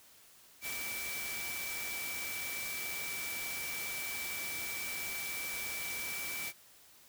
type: tone in noise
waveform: sine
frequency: 2315 Hz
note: D7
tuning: 25 cents flat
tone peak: -40 dBFS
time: 0.61-6.53 s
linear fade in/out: 50 ms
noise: white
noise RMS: -41 dBFS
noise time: 0.61-6.53 s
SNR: -2 dB
effects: white hiss -60 dBFS RMS until 7.08 s